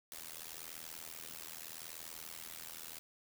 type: noise with amplitude modulation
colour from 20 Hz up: white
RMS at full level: -44 dBFS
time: 0.12-2.99 s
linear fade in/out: 0 ms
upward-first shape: sine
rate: 80.8 Hz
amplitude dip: 100%
effects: none